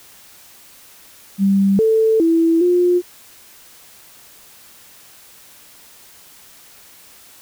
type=tone with pitch steps; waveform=sine; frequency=196.3 / 443 / 329.9 / 355.1 Hz; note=G3 / A4 / E4 / F4; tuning=+3 / +12 / +1 / +29 cents; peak=-11 dBFS; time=1.38-3.02 s; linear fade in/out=50 ms; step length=410 ms; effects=white hiss -45 dBFS RMS until 7.41 s